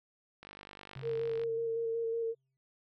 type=click train; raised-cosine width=0.3 ms; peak=-32 dBFS; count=51; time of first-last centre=0.43-1.436 s; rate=49.7 Hz
type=tone with exponential decay; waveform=triangle; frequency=133 Hz; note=C3; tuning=29 cents sharp; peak=-39 dBFS; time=0.96-2.57 s; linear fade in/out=0 ms; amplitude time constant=350 ms
type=tone with vibrato; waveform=sine; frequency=457.9 Hz; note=A#4; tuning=31 cents flat; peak=-31 dBFS; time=1.02-2.35 s; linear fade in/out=50 ms; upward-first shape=square; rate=5.4 Hz; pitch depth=15 cents each way
effects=none